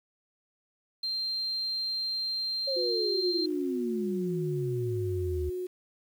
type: tone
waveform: sine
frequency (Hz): 4164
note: C8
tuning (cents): -9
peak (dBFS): -29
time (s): 1.03-3.46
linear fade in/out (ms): 5
type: exponential sweep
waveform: sine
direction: down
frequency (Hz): 554.4 to 73.42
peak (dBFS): -30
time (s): 2.67-5.5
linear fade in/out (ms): 10
type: tone with pitch glide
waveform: sine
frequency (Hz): 360 to 364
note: F#4 to F#4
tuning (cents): -47 to -28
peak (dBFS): -31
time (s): 2.76-5.67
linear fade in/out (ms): 10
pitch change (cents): +19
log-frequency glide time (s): 4.06-4.81
effects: 9-bit